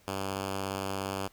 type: tone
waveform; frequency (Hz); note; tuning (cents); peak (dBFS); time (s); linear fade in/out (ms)
5% pulse; 97.1; G2; -16; -21; 0.07-1.28; 10
effects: pink hiss -62 dBFS RMS until 1.32 s